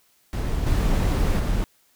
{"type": "noise with level steps", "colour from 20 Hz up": "brown", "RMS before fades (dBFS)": [-25, -20, -23], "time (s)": [0.33, 1.64], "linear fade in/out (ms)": 0, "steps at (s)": [0.66, 1.39], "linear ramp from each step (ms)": 10, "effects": ["white hiss -62 dBFS RMS until 1.95 s"]}